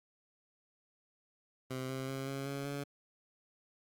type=tone with pitch steps; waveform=15% pulse; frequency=130 / 132.27 / 134.58 / 136.94 / 139.33 / 141.77 Hz; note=C3 / C3 / C3 / C#3 / C#3 / C#3; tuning=-11 / +19 / +49 / -21 / +9 / +39 cents; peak=-31 dBFS; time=1.7-2.84 s; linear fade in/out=10 ms; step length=190 ms; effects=Opus 48 kbps